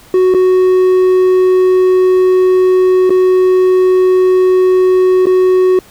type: tone with dropouts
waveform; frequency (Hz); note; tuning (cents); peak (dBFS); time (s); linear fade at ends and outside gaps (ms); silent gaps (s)
triangle; 370; F#4; 0; -4; 0.14-5.79; 2; 0.34-0.346 / 3.096-3.104 / 5.257-5.268
effects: pink hiss -41 dBFS RMS until 5.9 s